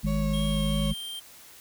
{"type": "harmonic tone", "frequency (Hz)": 51.91, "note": "G#1", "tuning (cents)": 0, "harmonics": [1, 3, 4], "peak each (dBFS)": [-28, -28, -28], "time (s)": [0.03, 0.94], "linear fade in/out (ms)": 20}
{"type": "tone with vibrato", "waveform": "35% pulse", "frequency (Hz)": 553, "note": "C#5", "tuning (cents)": -4, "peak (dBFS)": -33, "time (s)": [0.06, 0.92], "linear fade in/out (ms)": 20, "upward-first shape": "sine", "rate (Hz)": 3.1, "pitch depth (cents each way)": 16}
{"type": "tone with pitch glide", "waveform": "square", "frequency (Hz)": [3236, 3168], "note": ["G#7", "G7"], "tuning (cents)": [-46, 18], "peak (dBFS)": -35, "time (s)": [0.33, 1.2], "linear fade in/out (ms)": 10, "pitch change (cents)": -36, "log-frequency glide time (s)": [0.46, 0.8]}
{"effects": ["white hiss -50 dBFS RMS until 1.6 s"]}